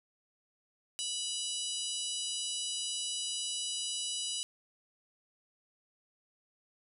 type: harmonic tone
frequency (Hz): 982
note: B5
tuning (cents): -10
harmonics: 3 / 4 / 5 / 6 / 7 / 8 / 9 / 10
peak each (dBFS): -38 / -42 / -44 / -44 / -47 / -43 / -44 / -44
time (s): 0.99-4.43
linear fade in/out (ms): 0
effects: none